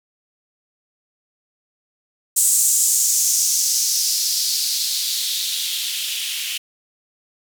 violet noise with band-pass filter sweep, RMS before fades -20 dBFS, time 2.36-6.58 s, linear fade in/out 10 ms, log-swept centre 8000 to 2800 Hz, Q 3, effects none

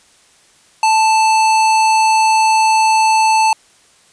square tone, 880 Hz, A5, in tune, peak -10 dBFS, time 0.83-3.53 s, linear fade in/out 2 ms, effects white hiss -50 dBFS RMS until 4.12 s + resampled to 22050 Hz

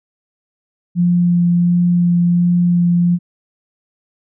sine tone with vibrato, 174.61 Hz, F3, in tune, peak -10 dBFS, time 0.95-3.19 s, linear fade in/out 50 ms, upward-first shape sine, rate 1.4 Hz, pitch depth 9 cents each way, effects none

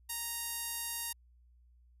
5% pulse tone with low-pass filter, 932.3 Hz, A#5, in tune, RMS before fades -39 dBFS, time 0.09-1.13 s, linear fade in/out 10 ms, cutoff 12000 Hz, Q 4.1, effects added 60 Hz sine -60 dBFS peak until 2 s

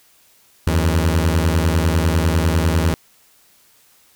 sawtooth beating tone pair, 80 / 90 Hz, D#2 / F#2, +49 / -47 cents, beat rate 10 Hz, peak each -12 / -15 dBFS, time 0.67-2.94 s, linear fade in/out 0 ms, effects white hiss -54 dBFS RMS until 4.15 s

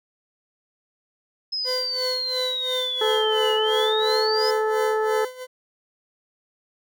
sine exponential two-way sweep, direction down then up, 5150 to 2890 to 5150 Hz, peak -24 dBFS, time 1.52-4.51 s, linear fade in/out 10 ms, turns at 3.54 s
40% pulse tone with tremolo, 508 Hz, B4, 49 cents sharp, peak -24 dBFS, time 1.64-5.47 s, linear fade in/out 50 ms, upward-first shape sine, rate 2.9 Hz, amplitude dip 85%
harmonic tone, 434.7 Hz, A4, 21 cents flat, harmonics 1 / 2 / 3 / 4, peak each -21 / -27 / -31 / -33 dBFS, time 3.01-5.25 s, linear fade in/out 5 ms
effects none

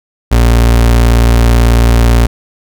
35% pulse tone, 58.27 Hz, A#1, in tune, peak -3 dBFS, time 0.31-2.27 s, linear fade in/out 10 ms, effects none

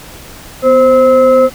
sine tone with frequency modulation, 523.3 Hz, C5, in tune, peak -4 dBFS, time 0.62-1.5 s, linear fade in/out 50 ms, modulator 773 Hz, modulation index 0.59, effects pink hiss -33 dBFS RMS until 1.54 s

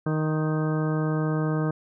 harmonic tone with a mistuned harmonic, 155.56 Hz, D#3, in tune, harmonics 1 / 2 / 3 / 4 / 5 / 6 / 7 / 8 / 10, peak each -24 / -29 / -32 / -36 / -42 / -42 / -41 / -38 / -40 dBFS, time 0.06-1.71 s, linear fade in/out 5 ms, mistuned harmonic 7, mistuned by -21 cents, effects none

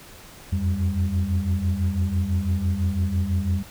sine tone cluster, 85 / 91 / 197.4 Hz, F2 / F#2 / G3, -46 / -28 / +12 cents, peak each -23 / -23 / -26 dBFS, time 0.52-3.63 s, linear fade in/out 10 ms, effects tanh soft clip ceiling -14 dBFS + pink hiss -45 dBFS RMS until 3.7 s

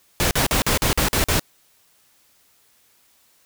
pink noise bursts, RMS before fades -19 dBFS, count 8, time 0.2-1.395 s, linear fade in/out 0 ms, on 110 ms, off 45 ms, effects white hiss -59 dBFS RMS until 3.45 s

